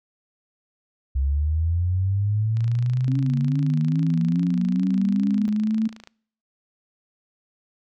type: linear sweep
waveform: sine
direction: up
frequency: 65.41 to 222.8 Hz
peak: -19 dBFS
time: 1.15-5.88 s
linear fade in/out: 10 ms
type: click train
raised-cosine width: 0.2 ms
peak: -25 dBFS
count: 97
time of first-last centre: 2.57-6.074 s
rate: 27.4 Hz
type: tone with vibrato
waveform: sine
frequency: 253.2 Hz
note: B3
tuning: 43 cents sharp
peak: -25 dBFS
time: 3.08-5.48 s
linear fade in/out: 0 ms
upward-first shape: triangle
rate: 2.4 Hz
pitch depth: 170 cents each way
effects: noise-tail reverb RT60 0.6 s tail -25 dB re dry